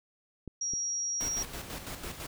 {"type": "clicks", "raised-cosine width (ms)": 3, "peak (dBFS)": [-27, -30], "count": 2, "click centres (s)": [0.477, 0.736]}
{"type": "tone", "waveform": "sine", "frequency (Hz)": 5670, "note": "F8", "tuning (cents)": 25, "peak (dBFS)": -30, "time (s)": [0.61, 1.43], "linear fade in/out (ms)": 5}
{"type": "noise with tremolo", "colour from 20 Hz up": "pink", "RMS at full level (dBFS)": -39, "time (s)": [1.2, 2.27], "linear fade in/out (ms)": 10, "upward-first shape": "square", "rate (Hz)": 6, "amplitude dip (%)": 50}
{"effects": []}